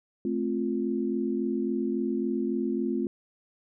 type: chord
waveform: sine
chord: F major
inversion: first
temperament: just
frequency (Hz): 218.3 / 261.9 / 349.2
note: A3 / C4 / F4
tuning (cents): -13 / +2 / 0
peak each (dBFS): -30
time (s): 0.25-3.07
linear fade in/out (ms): 2
effects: none